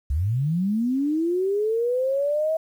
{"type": "linear sweep", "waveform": "sine", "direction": "up", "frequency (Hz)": [62.7, 647], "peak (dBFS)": -20, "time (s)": [0.1, 2.57], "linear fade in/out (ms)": 5, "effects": ["9-bit"]}